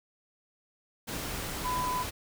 sine tone in noise, 1000 Hz, B5, 21 cents sharp, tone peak -29 dBFS, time 1.64-2.04 s, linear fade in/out 20 ms, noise pink, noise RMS -36 dBFS, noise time 1.07-2.11 s, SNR +4 dB, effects none

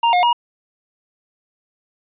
square tone with pitch steps, 933 / 716 / 954 Hz, A#5 / F5 / A#5, +1 / +43 / +40 cents, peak -13 dBFS, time 0.03-0.33 s, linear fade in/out 5 ms, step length 100 ms, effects resampled to 8000 Hz

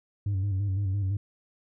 sine tone with vibrato, 98 Hz, G2, in tune, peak -22 dBFS, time 0.26-1.17 s, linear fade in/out 5 ms, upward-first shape square, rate 5.9 Hz, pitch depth 55 cents each way, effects tanh soft clip ceiling -24 dBFS

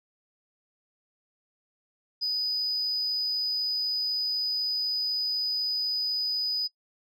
sine tone, 4978 Hz, D#8, in tune, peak -24 dBFS, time 2.21-6.68 s, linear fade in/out 20 ms, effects noise-tail reverb RT60 0.1 s tail -25 dB re dry + tanh soft clip ceiling -23 dBFS

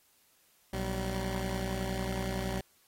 15% pulse tone pair together, 60.19 / 191.4 Hz, B1 / G3, -44 / -41 cents, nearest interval octave + minor sixth, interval 2003 cents, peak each -28 / -29 dBFS, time 0.73-2.61 s, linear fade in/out 5 ms, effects white hiss -67 dBFS RMS until 2.87 s + AAC 48 kbps

